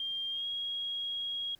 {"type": "tone with pitch glide", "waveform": "sine", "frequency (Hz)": [3196, 3290], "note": ["G7", "G#7"], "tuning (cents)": [33, -17], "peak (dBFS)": -33, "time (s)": [0, 1.55], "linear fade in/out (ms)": 2, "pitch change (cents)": 50, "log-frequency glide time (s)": [0.3, 0.46], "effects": ["pink hiss -65 dBFS RMS until 1.59 s"]}